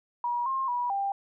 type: tone with pitch steps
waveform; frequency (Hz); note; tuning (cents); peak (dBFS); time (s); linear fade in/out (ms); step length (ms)
sine; 961 / 1065 / 972 / 793; B5 / C6 / B5 / G5; -48 / +30 / -28 / +20; -26; 0.24-1.12; 2; 220
effects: none